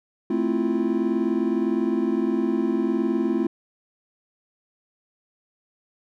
triangle chord, F major seventh, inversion first, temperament equal, 220 / 261.6 / 329.6 / 349.2 Hz, A3 / C4 / E4 / F4, 0 / 0 / 0 / 0 cents, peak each -24 dBFS, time 0.3-3.47 s, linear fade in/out 5 ms, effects none

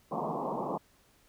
white band-pass noise, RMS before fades -34 dBFS, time 0.11-0.78 s, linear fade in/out 10 ms, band 140 to 1100 Hz, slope 96 dB/octave, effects pink hiss -65 dBFS RMS until 1.28 s

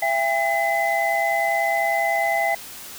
sine tone cluster, 673 / 803 / 2027 Hz, E5 / G5 / B6, +36 / +41 / +45 cents, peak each -23 dBFS, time 0.02-2.55 s, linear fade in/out 5 ms, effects white hiss -38 dBFS RMS until 2.98 s

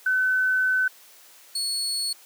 sine / 30% pulse tone pair in turn, 1515 / 4380 Hz, F#6 / C#8, +40 / -22 cents, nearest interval octave + tritone, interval 1838 cents, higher second, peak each -19 / -22 dBFS, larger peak first, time 0.06-0.88 / 1.55-2.13 s, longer first, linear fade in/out 5 ms, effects white hiss -51 dBFS RMS until 2.25 s + high-pass 400 Hz 12 dB/octave

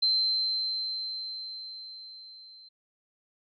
sine tone with level ramp, 4104 Hz, C8, 34 cents flat, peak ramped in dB -21 to -49 dBFS, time 0.02-2.69 s, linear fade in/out 10 ms, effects none

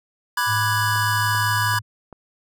square chord, G# half-diminished seventh, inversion first, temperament equal, 987.8 / 1174.7 / 1480 / 1661.2 Hz, B5 / D6 / F#6 / G#6, 0 / 0 / 0 / 0 cents, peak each -24 / -29 / -29 / -24 dBFS, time 0.37-1.79 s, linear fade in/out 5 ms
sine tone, 106.9 Hz, A2, 49 cents flat, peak -24 dBFS, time 0.46-1.82 s, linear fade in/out 50 ms
click train, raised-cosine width 1 ms, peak -26 dBFS, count 4, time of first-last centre 0.96-2.127 s, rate 2.57 Hz
effects none

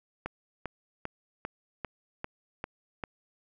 click train, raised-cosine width 0.5 ms, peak -19 dBFS, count 8, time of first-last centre 0.26-3.038 s, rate 2.52 Hz, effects none

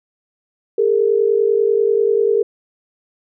sine tone pair together, 407.2 / 457.4 Hz, G#4 / A#4, -34 / -33 cents, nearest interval major second, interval 201 cents, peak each -15 dBFS, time 0.78-2.43 s, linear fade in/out 5 ms, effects none

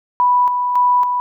sine tone with tremolo, 986 Hz, B5, 3 cents flat, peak -10 dBFS, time 0.2-1.2 s, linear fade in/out 0 ms, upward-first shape square, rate 1.8 Hz, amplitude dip 45%, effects none

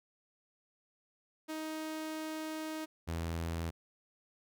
sawtooth tone pair in turn, 313.6 / 83.06 Hz, D#4 / E2, +14 / +14 cents, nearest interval octave + major seventh, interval 2300 cents, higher first, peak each -34 / -31 dBFS, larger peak second, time 1.48-2.86 / 3.07-3.71 s, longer first, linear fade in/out 20 ms, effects none

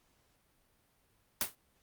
white noise with exponential decay, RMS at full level -27 dBFS, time 1.41-1.55 s, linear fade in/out 2 ms, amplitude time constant 29 ms, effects pink hiss -72 dBFS RMS until 1.82 s + Opus 48 kbps

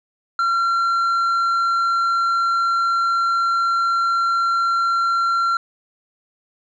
sine tone with tanh clipping, 1368 Hz, F6, 36 cents flat, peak -17 dBFS, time 0.39-5.57 s, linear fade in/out 2 ms, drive 5 dB, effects none

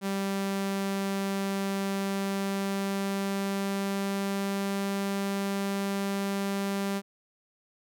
sawtooth tone with pitch glide, 196.1 to 197.69 Hz, G3 to G3, +1 to +15 cents, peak -24 dBFS, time 0.01-7.02 s, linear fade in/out 50 ms, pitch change +14 cents, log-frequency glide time 1.85-4.99 s, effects none

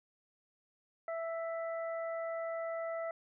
harmonic tone, 661 Hz, E5, 5 cents sharp, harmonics 1 / 2 / 3, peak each -36 / -45 / -48 dBFS, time 1.08-3.11 s, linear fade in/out 2 ms, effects none

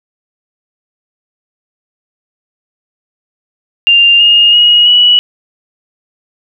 sine tone with pitch steps, 2794 / 2841 / 2889 / 2938 Hz, F7 / F7 / F#7 / F#7, 0 / +29 / -42 / -13 cents, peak -3 dBFS, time 3.87-5.19 s, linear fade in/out 0 ms, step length 330 ms, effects none

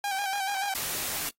sawtooth tone with vibrato, 790 Hz, G5, 13 cents sharp, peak -24 dBFS, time 0.04-0.74 s, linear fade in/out 2 ms, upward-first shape square, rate 6.9 Hz, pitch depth 42 cents each way
white noise, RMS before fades -32 dBFS, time 0.75-1.29 s, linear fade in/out 0 ms
effects noise-tail reverb RT60 0.1 s tail -19 dB re dry + AAC 48 kbps

